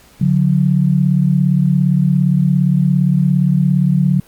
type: tone pair together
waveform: sine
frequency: 143.8 / 181.18 Hz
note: D3 / F#3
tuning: -36 / -36 cents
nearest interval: major third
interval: 400 cents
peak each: -13 dBFS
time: 0.21-4.2 s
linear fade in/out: 5 ms
effects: pink hiss -47 dBFS RMS until 4.27 s + Opus 48 kbps